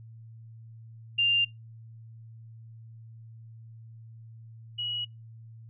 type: tone pair in turn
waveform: sine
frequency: 2794 / 2912 Hz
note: F7 / F#7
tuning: 0 / -28 cents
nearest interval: minor second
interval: 72 cents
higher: second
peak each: -21 / -30 dBFS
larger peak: first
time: 1.18-1.45 / 4.78-5.05 s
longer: neither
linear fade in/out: 10 ms
effects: noise-tail reverb RT60 0.2 s tail -25 dB re dry + added 113 Hz sine -45 dBFS peak until 5.69 s